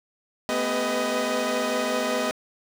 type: tone cluster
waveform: sawtooth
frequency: 224.9 / 251.7 / 403.4 / 498.3 / 626 Hz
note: A3 / B3 / G4 / B4 / D#5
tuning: +38 / +33 / +50 / +15 / +10 cents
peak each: -30 / -26 / -29 / -26 / -23 dBFS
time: 0.49-2.31 s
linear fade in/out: 0 ms
effects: low-pass 10000 Hz 12 dB/octave + 8-bit